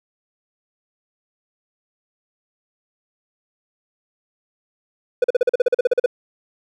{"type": "tone bursts", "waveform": "triangle", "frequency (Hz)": 493.9, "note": "B4", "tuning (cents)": 0, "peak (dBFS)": -9, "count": 14, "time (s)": [5.22, 6.061], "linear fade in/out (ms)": 5, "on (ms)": 22, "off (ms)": 41, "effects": []}